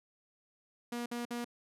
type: tone bursts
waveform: sawtooth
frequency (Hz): 239.1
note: A#3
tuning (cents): +44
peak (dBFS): -32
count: 3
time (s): 0.92-1.446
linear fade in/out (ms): 5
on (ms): 140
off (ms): 53
effects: resampled to 32000 Hz